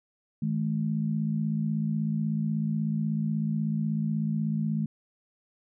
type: tone pair together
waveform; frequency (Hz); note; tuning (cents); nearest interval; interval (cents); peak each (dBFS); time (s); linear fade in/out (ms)
sine; 157.9 / 214.2; D#3 / A3; +26 / -46; perfect fourth; 528; -28; 0.42-4.86; 5
effects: none